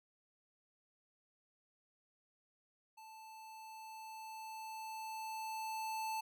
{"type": "tone with level ramp", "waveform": "square", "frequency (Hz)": 880, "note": "A5", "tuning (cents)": 0, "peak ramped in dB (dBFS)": [-54, -38], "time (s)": [2.97, 6.21], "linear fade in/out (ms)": 10, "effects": []}